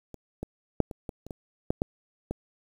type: clicks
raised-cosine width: 2 ms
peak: -28 / -20 / -7 / -24 / -21 / -29 / -23 / -11 / -12 / -17 dBFS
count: 10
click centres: 0.143 / 0.43 / 0.803 / 0.912 / 1.092 / 1.266 / 1.308 / 1.705 / 1.819 / 2.31 s
effects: 8-bit